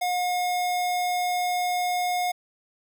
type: tone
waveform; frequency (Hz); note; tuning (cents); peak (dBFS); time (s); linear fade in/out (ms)
square; 719; F#5; -50; -24; 0.01-2.32; 10
effects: none

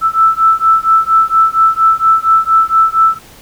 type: beating tone pair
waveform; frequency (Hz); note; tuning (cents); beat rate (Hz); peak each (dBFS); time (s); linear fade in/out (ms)
sine; 1318.5 / 1322.8; E6 / E6; 0 / +6; 4.3; -10; 0.01-3.19; 50
effects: pink hiss -39 dBFS RMS until 3.41 s

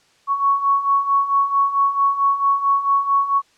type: beating tone pair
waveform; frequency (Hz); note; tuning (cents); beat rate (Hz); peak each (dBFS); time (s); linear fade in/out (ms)
sine; 1109 / 1113.5; C#6 / C#6; 0 / +7; 4.5; -21 / -16; 0.27-3.42; 50
effects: white hiss -57 dBFS RMS until 3.57 s + low-pass 6000 Hz 12 dB/octave

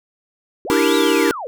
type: linear two-way sweep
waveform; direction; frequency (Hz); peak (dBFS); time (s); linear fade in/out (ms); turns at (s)
sine; up then down; 300 to 3938 to 440.4; -25; 0.65-1.47; 0; 0.95
type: chord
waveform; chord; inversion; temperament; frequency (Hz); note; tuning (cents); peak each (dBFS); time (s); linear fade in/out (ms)
square; E half-diminished seventh; third; equal; 293.7 / 329.6 / 392 / 466.2; D4 / E4 / G4 / Bb4; 0 / 0 / 0 / 0; -20; 0.7-1.31; 0
effects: none

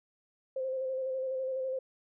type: tone with vibrato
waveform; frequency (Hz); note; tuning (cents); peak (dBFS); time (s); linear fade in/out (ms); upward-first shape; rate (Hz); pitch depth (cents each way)
sine; 523.3; C5; 0; -31; 0.56-1.79; 5; square; 12; 22
effects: none

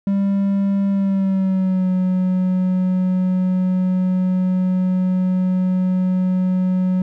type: tone with pitch glide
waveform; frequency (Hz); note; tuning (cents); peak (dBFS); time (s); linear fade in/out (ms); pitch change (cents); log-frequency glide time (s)
triangle; 197.6 to 184.37; G3 to F#3; +14 to -6; -13; 0.07-7.02; 2; -120; 0.9-1.89
effects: none

